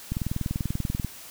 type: click train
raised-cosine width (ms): 5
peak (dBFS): -15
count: 20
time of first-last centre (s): 0.12-1.047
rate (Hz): 20.5
effects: white hiss -44 dBFS RMS until 1.3 s